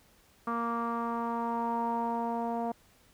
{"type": "tone with low-pass filter sweep", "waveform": "sawtooth", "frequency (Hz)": 233.1, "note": "A#3", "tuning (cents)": 0, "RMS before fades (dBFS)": -32, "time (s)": [0.47, 2.72], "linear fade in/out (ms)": 5, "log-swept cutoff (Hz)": [1200, 800], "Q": 6.9, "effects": ["pink hiss -63 dBFS RMS until 3.13 s"]}